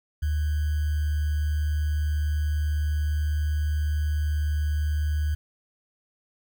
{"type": "tone with sample-and-hold", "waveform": "sine", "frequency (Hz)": 75.3, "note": "D2", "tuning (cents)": 44, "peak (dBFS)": -22, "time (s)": [0.22, 5.35], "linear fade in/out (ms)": 10, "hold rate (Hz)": 1575, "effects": []}